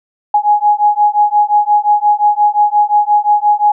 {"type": "beating tone pair", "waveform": "sine", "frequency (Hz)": [830.6, 836.3], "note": ["G#5", "G#5"], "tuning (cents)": [0, 12], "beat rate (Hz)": 5.7, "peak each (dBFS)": -11, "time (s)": [0.34, 3.72], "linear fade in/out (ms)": 5, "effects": []}